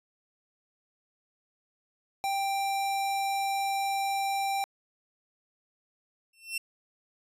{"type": "tone", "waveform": "square", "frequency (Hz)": 787, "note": "G5", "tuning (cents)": 7, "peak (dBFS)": -28, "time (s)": [2.24, 4.64], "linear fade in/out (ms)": 0}
{"type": "tone with exponential growth", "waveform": "sawtooth", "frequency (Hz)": 2699, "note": "E7", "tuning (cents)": 40, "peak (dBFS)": -24, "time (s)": [6.33, 6.58], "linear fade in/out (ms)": 5, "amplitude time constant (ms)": 53}
{"effects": ["resampled to 32000 Hz"]}